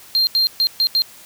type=tone bursts at uneven times; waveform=triangle; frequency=4186 Hz; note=C8; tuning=in tune; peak=-12 dBFS; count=5; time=0.15-0.27 / 0.35-0.47 / 0.6-0.67 / 0.8-0.87 / 0.95-1.02 s; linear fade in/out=0 ms; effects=white hiss -43 dBFS RMS until 1.25 s